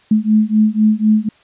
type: beating tone pair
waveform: sine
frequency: 213.1 / 217.1 Hz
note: G#3 / A3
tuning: +45 / -23 cents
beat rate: 4 Hz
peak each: -13 dBFS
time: 0.11-1.29 s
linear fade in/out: 5 ms
effects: white hiss -51 dBFS RMS until 1.43 s + resampled to 8000 Hz

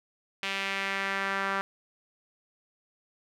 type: tone with band-pass filter sweep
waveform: sawtooth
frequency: 195.5 Hz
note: G3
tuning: 4 cents flat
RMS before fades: -31 dBFS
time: 0.43-1.61 s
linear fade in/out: 0 ms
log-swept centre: 2700 to 1400 Hz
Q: 2
effects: none

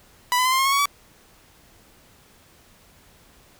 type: tone with pitch steps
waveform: sawtooth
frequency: 987.8 / 1008.6 / 1029.7 / 1051.4 / 1073.5 / 1096 / 1119.1 / 1142.6 Hz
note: B5 / B5 / C6 / C6 / C6 / C#6 / C#6 / D6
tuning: 0 / +36 / -28 / +8 / +44 / -20 / +16 / -48 cents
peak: -14 dBFS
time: 0.32-0.856 s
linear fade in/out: 0 ms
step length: 67 ms
effects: pink hiss -54 dBFS RMS until 3.59 s

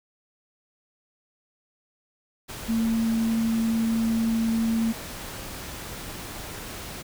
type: tone in noise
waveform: sine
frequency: 226.4 Hz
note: A3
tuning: 50 cents sharp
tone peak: -21 dBFS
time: 2.68-4.93 s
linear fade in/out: 20 ms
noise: pink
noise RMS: -37 dBFS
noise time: 2.48-7.03 s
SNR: +13 dB
effects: none

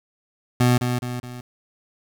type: tone with echo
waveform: 25% pulse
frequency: 123.47 Hz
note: B2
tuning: in tune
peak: -11 dBFS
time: 0.6-0.78 s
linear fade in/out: 5 ms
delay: 210 ms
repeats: 3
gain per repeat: -6 dB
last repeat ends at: 1.41 s
effects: 8-bit

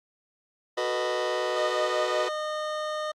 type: chord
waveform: sawtooth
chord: B dominant seventh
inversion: second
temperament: just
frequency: 370.4 / 444.5 / 493.9 / 617.4 Hz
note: F#4 / A4 / B4 / D#5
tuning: +2 / +18 / 0 / -14 cents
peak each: -28 / -32 / -26 / -26 dBFS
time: 0.77-2.29 s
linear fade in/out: 10 ms
type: tone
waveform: 25% pulse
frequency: 612 Hz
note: D#5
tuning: 29 cents flat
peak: -25 dBFS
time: 1.56-3.12 s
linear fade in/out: 10 ms
effects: low-pass 5000 Hz 12 dB/octave + Opus 48 kbps

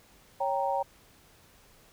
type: chord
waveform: sine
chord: G diminished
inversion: second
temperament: equal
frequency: 554.4 / 784 / 932.3 Hz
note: Db5 / G5 / Bb5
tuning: 0 / 0 / 0 cents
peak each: -31 / -30 / -31 dBFS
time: 0.4-0.83 s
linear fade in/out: 10 ms
effects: pink hiss -59 dBFS RMS until 1.92 s

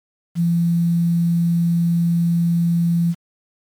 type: tone with quantisation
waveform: sine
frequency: 170 Hz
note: F3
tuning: 46 cents flat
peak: -14 dBFS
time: 0.35-3.15 s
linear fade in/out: 50 ms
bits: 7
effects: MP3 96 kbps

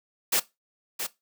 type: noise with echo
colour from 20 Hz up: white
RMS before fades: -23 dBFS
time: 0.32-0.4 s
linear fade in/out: 10 ms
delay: 670 ms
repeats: 1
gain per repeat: -8 dB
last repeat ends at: 1.07 s
effects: noise-tail reverb RT60 0.2 s tail -18 dB re dry + high-pass 200 Hz 12 dB/octave

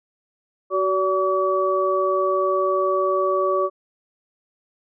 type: tone cluster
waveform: sine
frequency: 376.1 / 573 / 1142 Hz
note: F#4 / D5 / D6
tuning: +28 / -43 / -49 cents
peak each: -22 dBFS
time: 0.7-3.7 s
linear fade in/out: 50 ms
effects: none

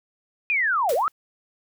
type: linear two-way sweep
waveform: sine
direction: down then up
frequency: 2507 to 440 to 1355 Hz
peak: -19 dBFS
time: 0.5-1.08 s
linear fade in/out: 0 ms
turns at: 0.94 s
type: noise with exponential decay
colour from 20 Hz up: white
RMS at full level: -30 dBFS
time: 0.89-1.12 s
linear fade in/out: 2 ms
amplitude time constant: 50 ms
effects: none

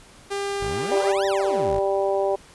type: tone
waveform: sawtooth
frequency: 399.4 Hz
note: G4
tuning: 32 cents sharp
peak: -21 dBFS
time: 0.3-1.13 s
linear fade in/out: 20 ms
type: exponential two-way sweep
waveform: 20% pulse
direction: up then down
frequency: 38.92 to 1975.5 to 38.92 Hz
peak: -25 dBFS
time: 0.6-1.8 s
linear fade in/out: 20 ms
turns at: 1.26 s
type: harmonic tone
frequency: 196 Hz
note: G3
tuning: in tune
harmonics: 2 / 3 / 4 / 5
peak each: -23 / -23 / -27 / -34 dBFS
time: 0.91-2.36 s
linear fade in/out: 10 ms
effects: pink hiss -49 dBFS RMS until 2.54 s + resampled to 24000 Hz

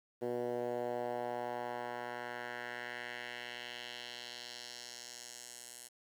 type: tone with band-pass filter sweep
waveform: 10% pulse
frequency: 121.4 Hz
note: B2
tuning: 29 cents flat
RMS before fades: -42 dBFS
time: 0.21-5.89 s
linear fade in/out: 20 ms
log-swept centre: 420 to 9300 Hz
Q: 1.7
effects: 10-bit

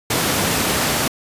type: high-pass noise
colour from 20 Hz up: pink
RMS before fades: -19 dBFS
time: 0.1-1.08 s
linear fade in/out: 5 ms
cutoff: 110 Hz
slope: 12 dB/octave
effects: resampled to 32000 Hz

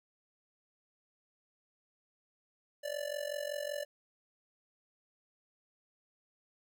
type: tone with amplitude modulation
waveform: square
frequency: 584 Hz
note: D5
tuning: 10 cents flat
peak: -33 dBFS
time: 2.83-3.85 s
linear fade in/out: 20 ms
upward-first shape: sine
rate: 45.3 Hz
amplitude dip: 85%
effects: none

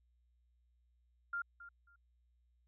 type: tone with echo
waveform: sine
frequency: 1396.9 Hz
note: F6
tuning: in tune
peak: -36 dBFS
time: 1.33-1.42 s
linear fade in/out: 5 ms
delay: 270 ms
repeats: 2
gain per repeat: -14 dB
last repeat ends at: 1.96 s
effects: added 60 Hz sine -70 dBFS peak until 2.67 s

